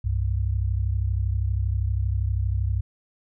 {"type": "tone pair together", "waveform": "sine", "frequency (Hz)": [65.41, 98], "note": ["C2", "G2"], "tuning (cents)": [0, 0], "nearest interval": "perfect fifth", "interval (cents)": 700, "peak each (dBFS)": -24, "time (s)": [0.04, 2.81], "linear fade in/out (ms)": 10, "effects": []}